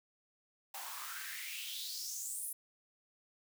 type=noise with high-pass filter sweep; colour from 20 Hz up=white; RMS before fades=-43 dBFS; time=0.74-2.53 s; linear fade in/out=5 ms; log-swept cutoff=760 to 11000 Hz; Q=4.9; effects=none